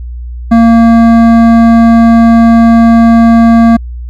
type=tone with hard clipping; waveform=sine; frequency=230 Hz; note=A#3; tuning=23 cents flat; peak=-3 dBFS; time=0.51-3.77 s; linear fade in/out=10 ms; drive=12 dB; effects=added 60 Hz sine -18 dBFS peak until 4.09 s